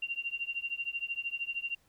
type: tone with tremolo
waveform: sine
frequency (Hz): 2769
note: F7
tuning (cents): -15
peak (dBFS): -29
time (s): 0.02-1.75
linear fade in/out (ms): 5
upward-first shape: triangle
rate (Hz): 13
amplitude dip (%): 100
effects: pink hiss -69 dBFS RMS until 1.88 s